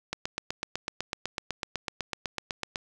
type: click train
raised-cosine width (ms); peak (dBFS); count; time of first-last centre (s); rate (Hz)
0.2; -13; 22; 0.13-2.758; 7.99
effects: none